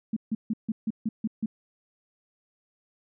sine tone bursts, 220 Hz, A3, in tune, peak -24 dBFS, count 8, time 0.13-1.46 s, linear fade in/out 5 ms, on 35 ms, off 150 ms, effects none

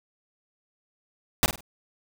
pink noise with echo, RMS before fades -19 dBFS, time 1.43-1.46 s, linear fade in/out 0 ms, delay 49 ms, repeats 3, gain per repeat -10 dB, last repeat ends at 1.607 s, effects none

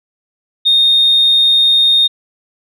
sine tone, 3685 Hz, A#7, 21 cents flat, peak -6 dBFS, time 0.65-2.08 s, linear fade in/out 20 ms, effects tanh soft clip ceiling -3 dBFS

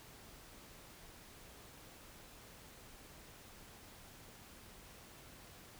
silence, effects pink hiss -57 dBFS RMS until 5.79 s

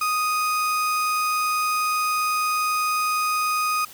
35% pulse tone, 1244.5 Hz, D#6, in tune, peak -19 dBFS, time 0.01-3.85 s, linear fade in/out 5 ms, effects white hiss -44 dBFS RMS until 3.93 s

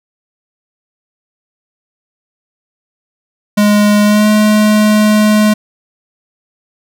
square tone with pitch glide, 207.7 to 212.4 Hz, G#3 to G#3, 0 to +39 cents, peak -7 dBFS, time 3.57-5.54 s, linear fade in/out 10 ms, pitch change +39 cents, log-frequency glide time 4.04-4.28 s, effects none

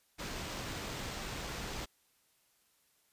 pink noise with sample-and-hold, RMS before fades -41 dBFS, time 0.18-1.86 s, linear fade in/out 20 ms, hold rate 11025 Hz, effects white hiss -72 dBFS RMS until 3.12 s + resampled to 32000 Hz

